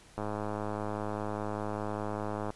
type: click train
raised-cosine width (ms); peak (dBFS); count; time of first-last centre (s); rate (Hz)
1; -21; 245; 0.18-2.504; 105
effects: pink hiss -57 dBFS RMS until 2.55 s + resampled to 24000 Hz